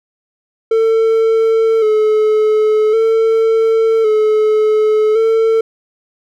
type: tone with vibrato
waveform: triangle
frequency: 439.1 Hz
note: A4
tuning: 4 cents flat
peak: -7 dBFS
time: 0.71-5.61 s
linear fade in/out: 5 ms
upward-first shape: square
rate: 0.45 Hz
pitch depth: 36 cents each way
effects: none